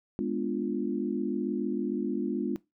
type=chord; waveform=sine; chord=G# diminished seventh; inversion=none; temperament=equal; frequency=207.7 / 246.9 / 293.7 / 349.2 Hz; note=G#3 / B3 / D4 / F4; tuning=0 / 0 / 0 / 0 cents; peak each=-33 dBFS; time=0.19-2.56 s; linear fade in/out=0 ms; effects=noise-tail reverb RT60 0.2 s tail -19 dB re dry